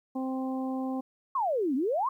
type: harmonic tone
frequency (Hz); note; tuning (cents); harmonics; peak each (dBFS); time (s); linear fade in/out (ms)
261.6; C4; 0; 1 / 2 / 3 / 4; -30 / -39 / -39 / -45; 0.15-1.01; 10
type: exponential two-way sweep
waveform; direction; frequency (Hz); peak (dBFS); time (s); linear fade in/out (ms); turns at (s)
sine; down then up; 1135 to 246.9 to 1135; -25; 1.35-2.09; 5; 1.75
effects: 11-bit